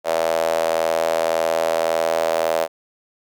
sawtooth tone with high-pass filter, 81.8 Hz, E2, 13 cents flat, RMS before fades -20 dBFS, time 0.04-2.68 s, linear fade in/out 50 ms, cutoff 600 Hz, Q 5.8, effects none

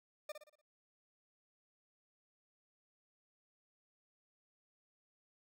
40% pulse tone with echo, 602 Hz, D5, 43 cents sharp, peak -40 dBFS, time 0.29-0.32 s, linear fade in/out 5 ms, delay 59 ms, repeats 5, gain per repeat -7 dB, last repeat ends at 0.615 s, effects none

